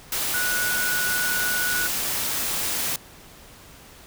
sine tone in noise, 1469 Hz, F#6, 13 cents flat, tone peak -24 dBFS, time 0.34-1.87 s, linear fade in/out 2 ms, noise white, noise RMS -26 dBFS, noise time 0.12-2.96 s, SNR -1 dB, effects pink hiss -47 dBFS RMS until 4.06 s

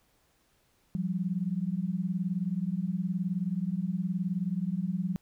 sine beating tone pair, 172.9 / 191.9 Hz, F3 / G3, -17 / -37 cents, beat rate 19 Hz, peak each -31 / -31 dBFS, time 0.95-5.16 s, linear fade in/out 0 ms, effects pink hiss -69 dBFS RMS until 5.21 s

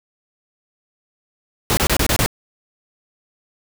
pink noise bursts, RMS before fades -17 dBFS, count 6, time 1.7-2.261 s, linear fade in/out 0 ms, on 71 ms, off 27 ms, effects none

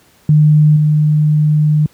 sine tone with level steps, 151.6 Hz, D#3, 45 cents flat, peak -5 / -8 dBFS, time 0.29-1.86 s, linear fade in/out 2 ms, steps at 0.76 s, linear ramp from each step 5 ms, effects pink hiss -50 dBFS RMS until 1.93 s + high-pass 60 Hz 12 dB/octave

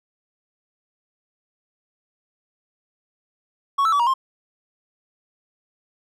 triangle tone with pitch steps, 1112 / 1318 / 1145 / 949 / 1058 Hz, C#6 / E6 / D6 / A#5 / C6, +5 / -1 / -44 / +31 / +19 cents, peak -14 dBFS, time 3.78-4.14 s, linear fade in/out 10 ms, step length 72 ms, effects none

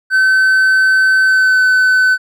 triangle tone with pitch glide, 1530 to 1513.3 Hz, G6 to F#6, -42 to +39 cents, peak -6 dBFS, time 0.1-2.18 s, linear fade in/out 50 ms, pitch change -19 cents, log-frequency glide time 1.26-1.63 s, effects none

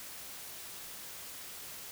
silence, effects white hiss -46 dBFS RMS until 1.91 s

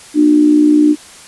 sine tone with amplitude modulation, 300 Hz, D4, 37 cents sharp, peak -3 dBFS, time 0.14-0.96 s, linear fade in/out 50 ms, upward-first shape sine, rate 60 Hz, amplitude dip 60%, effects white hiss -37 dBFS RMS until 1.27 s + resampled to 24000 Hz

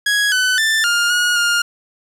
sawtooth tone with pitch steps, 1663 / 1506 / 1773 / 1411 / 1444 / 1414 Hz, G#6 / F#6 / A6 / F6 / F#6 / F6, +2 / +30 / +13 / +17 / -43 / +21 cents, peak -10 dBFS, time 0.06-1.62 s, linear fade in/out 5 ms, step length 260 ms, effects low-pass 10000 Hz 12 dB/octave + 7-bit

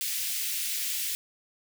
white high-pass noise, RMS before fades -31 dBFS, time 0.01-1.15 s, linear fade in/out 0 ms, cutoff 2100 Hz, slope 24 dB/octave, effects none

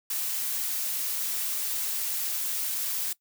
blue noise, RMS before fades -30 dBFS, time 0.1-3.13 s, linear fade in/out 5 ms, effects noise-tail reverb RT60 0.1 s tail -20 dB re dry

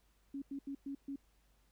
sine tone bursts at uneven times, 277.2 Hz, C#4, in tune, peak -39 dBFS, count 5, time 0.34-0.42 / 0.51-0.59 / 0.67-0.75 / 0.86-0.95 / 1.08-1.16 s, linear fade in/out 5 ms, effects added 50 Hz sine -70 dBFS peak until 1.71 s + pink hiss -75 dBFS RMS until 1.71 s

